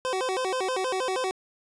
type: tone with vibrato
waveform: 25% pulse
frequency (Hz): 440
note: A4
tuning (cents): 0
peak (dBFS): -22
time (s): 0.05-1.31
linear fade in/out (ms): 0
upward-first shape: square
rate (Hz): 6.3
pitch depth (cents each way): 270
effects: resampled to 22050 Hz + 10-bit